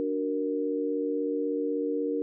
sine chord, D augmented, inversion none, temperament equal, 293.7 / 370 / 466.2 Hz, D4 / F#4 / A#4, 0 / 0 / 0 cents, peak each -30 / -35 / -29 dBFS, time 0-2.22 s, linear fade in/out 0 ms, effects none

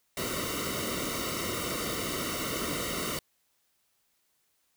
pink noise with comb filter, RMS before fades -33 dBFS, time 0.17-3.19 s, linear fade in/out 2 ms, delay 1.2 ms, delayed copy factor -0.95, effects white hiss -73 dBFS RMS until 4.76 s

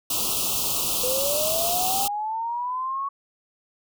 white band-stop noise, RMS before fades -25 dBFS, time 0.1-2.08 s, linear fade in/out 5 ms, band 1300 to 2600 Hz, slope 96 dB/octave
sine linear sweep, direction up, 493.9 to 1116 Hz, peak -25 dBFS, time 1.03-3.09 s, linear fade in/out 10 ms
effects none

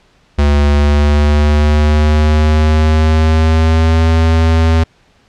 square tone with pitch glide, 72.4 to 81.27 Hz, D2 to E2, -24 to -24 cents, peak -8 dBFS, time 0.38-4.84 s, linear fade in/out 10 ms, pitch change +200 cents, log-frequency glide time 0.7-4.04 s, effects pink hiss -51 dBFS RMS until 5.28 s + low-pass 5000 Hz 12 dB/octave

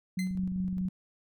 sine tone with tremolo, 185 Hz, F#3, in tune, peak -28 dBFS, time 0.17-0.89 s, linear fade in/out 5 ms, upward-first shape square, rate 4.9 Hz, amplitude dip 25%
sawtooth tone with exponential decay, 2059 Hz, C7, 28 cents flat, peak -31 dBFS, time 0.19-0.38 s, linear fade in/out 1 ms, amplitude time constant 40 ms
click train, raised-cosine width 5 ms, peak -31 dBFS, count 14, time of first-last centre 0.31-0.854 s, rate 23.9 Hz
effects none

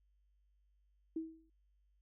sine tone with exponential decay, 322.6 Hz, E4, 37 cents flat, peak -34 dBFS, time 1.16-1.5 s, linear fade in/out 5 ms, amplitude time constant 72 ms, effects added 50 Hz sine -70 dBFS peak until 2.01 s

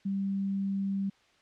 sine tone, 196 Hz, G3, in tune, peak -28 dBFS, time 0.05-1.1 s, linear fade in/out 10 ms, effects white hiss -64 dBFS RMS until 1.41 s + low-pass 4000 Hz 12 dB/octave

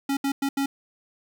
square tone bursts at uneven times, 276.1 Hz, C#4, 7 cents flat, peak -23 dBFS, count 4, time 0.09-0.17 / 0.24-0.32 / 0.42-0.49 / 0.57-0.66 s, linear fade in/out 5 ms, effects 9-bit

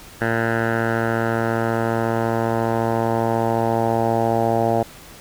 10% pulse tone with low-pass filter sweep, 114.6 Hz, A#2, 29 cents flat, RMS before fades -20 dBFS, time 0.21-4.83 s, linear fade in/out 5 ms, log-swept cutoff 1600 to 750 Hz, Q 3.4, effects pink hiss -42 dBFS RMS until 5.2 s

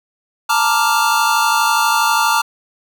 square chord, Bb major seventh, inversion third, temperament equal, 880 / 932.3 / 1174.7 / 1396.9 Hz, A5 / Bb5 / D6 / F6, 0 / 0 / 0 / 0 cents, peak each -19 dBFS, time 0.49-2.42 s, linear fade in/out 10 ms, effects none

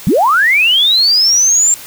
sine linear sweep, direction up, 137.4 to 7440 Hz, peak -7 dBFS, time 0.07-1.74 s, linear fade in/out 0 ms, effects white hiss -32 dBFS RMS until 1.86 s

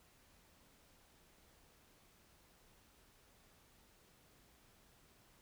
silence, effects pink hiss -68 dBFS RMS until 5.41 s

